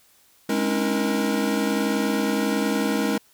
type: tone cluster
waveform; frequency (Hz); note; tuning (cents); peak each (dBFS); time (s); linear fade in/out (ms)
square; 208.9 / 269.7 / 290.8 / 321.2 / 472.3; G#3 / C#4 / D4 / E4 / A#4; +10 / -47 / -17 / -45 / +23; -26 / -28 / -31 / -29 / -29; 0.49-3.18; 5
effects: white hiss -58 dBFS RMS until 3.33 s